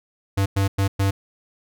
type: tone bursts at uneven times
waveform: square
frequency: 98 Hz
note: G2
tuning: in tune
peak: -18 dBFS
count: 4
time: 0.37-0.46 / 0.56-0.68 / 0.78-0.88 / 0.99-1.11 s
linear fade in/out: 10 ms
effects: none